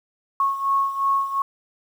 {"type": "beating tone pair", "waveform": "sine", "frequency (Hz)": [1097, 1099.8], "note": ["C#6", "C#6"], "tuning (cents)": [-18, -14], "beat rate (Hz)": 2.8, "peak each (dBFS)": [-20, -25], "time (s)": [0.4, 1.42], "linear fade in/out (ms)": 2, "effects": ["8-bit"]}